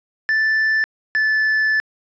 triangle tone pair in turn, 1760 / 1743.8 Hz, A6 / A6, 0 / -16 cents, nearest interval unison, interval 16 cents, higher first, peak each -13 dBFS, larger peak neither, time 0.29-0.84 / 1.15-1.8 s, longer second, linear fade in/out 0 ms, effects resampled to 16000 Hz

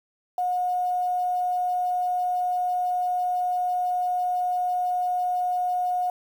sine tone with quantisation, 723 Hz, F#5, 40 cents flat, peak -22 dBFS, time 0.38-6.1 s, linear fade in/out 2 ms, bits 8, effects none

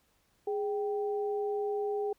sine tone pair together, 414.6 / 781 Hz, G#4 / G5, -3 / -7 cents, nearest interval major seventh, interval 1096 cents, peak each -30 / -38 dBFS, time 0.47-2.13 s, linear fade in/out 5 ms, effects pink hiss -71 dBFS RMS until 2.18 s

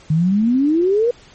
sine exponential sweep, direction up, 150 to 493.9 Hz, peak -12 dBFS, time 0.1-1.11 s, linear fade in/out 5 ms, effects pink hiss -46 dBFS RMS until 1.34 s + MP3 32 kbps

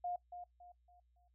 sine tone with echo, 710 Hz, F5, 28 cents sharp, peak -37 dBFS, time 0.04-0.16 s, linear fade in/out 5 ms, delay 280 ms, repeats 4, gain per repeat -9 dB, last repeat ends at 1.28 s, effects noise-tail reverb RT60 0.1 s tail -19 dB re dry + added 60 Hz sine -70 dBFS peak until 1.34 s

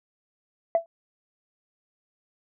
sine tone with exponential decay, 668 Hz, E5, 23 cents sharp, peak -13 dBFS, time 0.75-0.86 s, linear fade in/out 1 ms, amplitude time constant 22 ms, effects tanh soft clip ceiling -12 dBFS

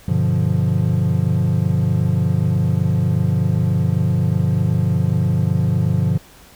triangle chord, G dominant seventh, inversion none, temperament equal with one note detuned, 98.28 / 123.47 / 146.83 / 174.61 Hz, G2 / B2 / D3 / F3, +5 / 0 / 0 / 0 cents, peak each -18 dBFS, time 0.08-6.18 s, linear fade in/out 5 ms, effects tanh soft clip ceiling -2 dBFS + pink hiss -46 dBFS RMS until 6.55 s

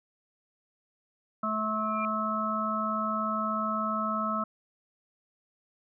harmonic tone, 216.8 Hz, A3, 25 cents flat, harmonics 1 / 3 / 5 / 6, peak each -33 / -36 / -34 / -30 dBFS, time 1.43-4.44 s, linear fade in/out 5 ms
sine tone with exponential growth, 2386 Hz, D7, 27 cents sharp, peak -33 dBFS, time 1.75-2.05 s, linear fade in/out 1 ms, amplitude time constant 65 ms
effects none

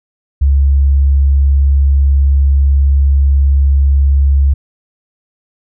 sine tone, 69.2 Hz, C#2, 2 cents flat, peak -6 dBFS, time 0.41-4.54 s, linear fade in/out 10 ms, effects none

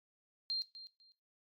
sine tone with echo, 4186 Hz, C8, in tune, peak -33 dBFS, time 0.5-0.62 s, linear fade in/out 0 ms, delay 250 ms, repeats 2, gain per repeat -14 dB, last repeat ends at 1.12 s, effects noise-tail reverb RT60 0.3 s tail -18 dB re dry + MP3 96 kbps

